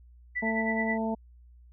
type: tone with tremolo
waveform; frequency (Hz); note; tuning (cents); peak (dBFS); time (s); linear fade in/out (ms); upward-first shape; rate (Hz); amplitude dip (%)
sine; 1975.5; B6; 0; -27; 0.35-0.98; 20; sine; 9.4; 75
type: harmonic tone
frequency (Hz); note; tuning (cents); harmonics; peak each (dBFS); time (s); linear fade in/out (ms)
222.7; A3; +21; 1 / 2 / 3 / 4; -29 / -36 / -34 / -36; 0.42-1.15; 10
effects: added 60 Hz sine -51 dBFS peak until 1.72 s